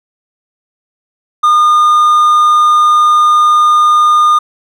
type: tone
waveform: triangle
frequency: 1217 Hz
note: D#6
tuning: 39 cents flat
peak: -3 dBFS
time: 1.43-4.39 s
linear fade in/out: 10 ms
effects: none